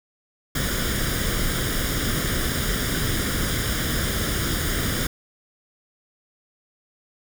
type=noise with comb filter; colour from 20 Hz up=pink; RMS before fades=-24 dBFS; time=0.55-5.07 s; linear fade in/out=5 ms; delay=0.58 ms; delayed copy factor=+0.7; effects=none